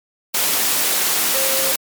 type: tone in noise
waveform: sine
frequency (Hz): 534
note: C5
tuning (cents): +35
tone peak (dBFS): -24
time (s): 1.34-1.72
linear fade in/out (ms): 5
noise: white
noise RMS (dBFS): -18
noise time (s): 0.34-1.76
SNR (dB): -9
effects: high-pass 200 Hz 12 dB/octave + MP3 96 kbps